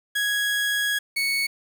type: tone pair in turn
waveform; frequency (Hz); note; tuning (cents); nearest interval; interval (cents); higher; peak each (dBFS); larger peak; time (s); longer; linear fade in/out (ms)
30% pulse; 1661.2 / 2217; G#6 / C#7; 0 / 0; perfect fourth; 500; second; -19; neither; 0.15-0.99 / 1.16-1.47; first; 10
effects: 8-bit